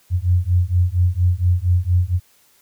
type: beating tone pair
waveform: sine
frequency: 87.31 / 91.61 Hz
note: F2 / F#2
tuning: 0 / -17 cents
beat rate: 4.3 Hz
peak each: -17 dBFS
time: 0.1-2.2 s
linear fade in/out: 50 ms
effects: white hiss -56 dBFS RMS until 2.61 s

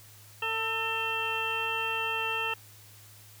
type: harmonic tone with a mistuned harmonic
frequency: 449.7 Hz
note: A4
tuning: 38 cents sharp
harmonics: 1 / 2 / 3 / 4 / 6 / 7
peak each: -39 / -36 / -36 / -39 / -31 / -38 dBFS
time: 0.42-2.54 s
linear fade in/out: 5 ms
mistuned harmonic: 3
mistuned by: -41 cents
effects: added 104 Hz sine -54 dBFS peak until 3.4 s + white hiss -54 dBFS RMS until 3.4 s

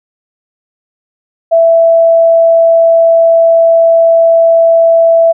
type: tone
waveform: sine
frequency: 663 Hz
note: E5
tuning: 10 cents sharp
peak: -3 dBFS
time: 1.51-5.33 s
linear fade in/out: 20 ms
effects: none

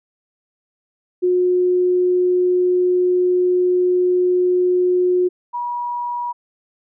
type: tone pair in turn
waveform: sine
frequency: 361.4 / 964.8 Hz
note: F#4 / B5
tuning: -41 / -41 cents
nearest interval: octave + perfect fourth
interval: 1700 cents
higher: second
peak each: -13 / -21 dBFS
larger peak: first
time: 1.22-5.29 / 5.53-6.33 s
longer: first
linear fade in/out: 20 ms
effects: none

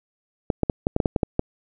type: clicks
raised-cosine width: 2 ms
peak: -6 dBFS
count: 10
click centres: 0.502 / 0.633 / 0.698 / 0.869 / 0.964 / 1.002 / 1.058 / 1.162 / 1.232 / 1.394 s
effects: none

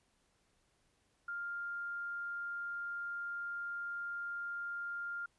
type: tone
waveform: sine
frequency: 1400 Hz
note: F6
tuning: 4 cents sharp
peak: -38 dBFS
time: 1.28-5.26 s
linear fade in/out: 5 ms
effects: pink hiss -75 dBFS RMS until 5.38 s + resampled to 24000 Hz

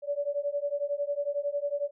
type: beating tone pair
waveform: sine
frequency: 569 / 580 Hz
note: C#5 / D5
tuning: +45 / -22 cents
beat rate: 11 Hz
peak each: -31 dBFS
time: 0.02-1.91 s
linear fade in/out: 50 ms
effects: none

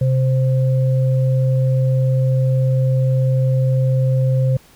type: tone pair together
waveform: sine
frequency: 130.81 / 523.2 Hz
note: C3 / C5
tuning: 0 / 0 cents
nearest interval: 2 octaves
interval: 2400 cents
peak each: -13 / -24 dBFS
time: 0.01-4.57 s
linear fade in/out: 5 ms
effects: pink hiss -49 dBFS RMS until 4.75 s

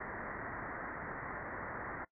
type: low-pass noise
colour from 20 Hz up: white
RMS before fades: -43 dBFS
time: 0-2.05 s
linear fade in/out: 10 ms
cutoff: 2000 Hz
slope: 96 dB/octave
effects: noise-tail reverb RT60 0.1 s tail -20 dB re dry

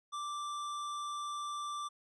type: tone with hard clipping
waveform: sine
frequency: 1174.7 Hz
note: D6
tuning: in tune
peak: -39 dBFS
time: 0.12-1.89 s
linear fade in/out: 20 ms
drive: 15 dB
effects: resampled to 24000 Hz

